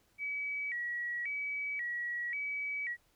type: tone with vibrato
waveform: sine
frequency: 2093 Hz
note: C7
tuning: in tune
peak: -34 dBFS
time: 0.18-2.97 s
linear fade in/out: 50 ms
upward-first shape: square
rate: 0.93 Hz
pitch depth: 150 cents each way
effects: pink hiss -71 dBFS RMS until 3.15 s